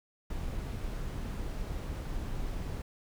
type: noise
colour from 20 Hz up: brown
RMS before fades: -36 dBFS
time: 0.3-2.82 s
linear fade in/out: 5 ms
effects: none